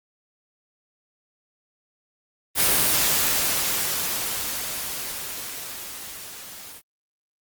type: noise with level ramp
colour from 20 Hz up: white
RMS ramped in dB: -18 to -41 dBFS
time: 2.55-6.82 s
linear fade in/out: 50 ms
effects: Opus 32 kbps